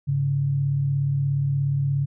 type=tone pair together; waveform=sine; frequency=103.09 / 140 Hz; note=G#2 / C#3; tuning=-12 / +18 cents; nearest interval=perfect fourth; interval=530 cents; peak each=-30 / -20 dBFS; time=0.07-2.06 s; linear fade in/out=20 ms; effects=none